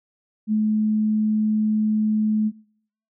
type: tone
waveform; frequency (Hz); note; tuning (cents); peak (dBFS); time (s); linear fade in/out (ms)
sine; 214.9; A3; -41; -17; 0.47-2.52; 50
effects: noise-tail reverb RT60 0.7 s tail -26 dB re dry